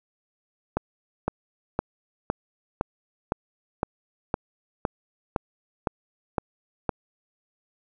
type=click train; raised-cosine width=1 ms; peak=-9 dBFS; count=13; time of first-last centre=0.77-6.892 s; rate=1.96 Hz; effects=none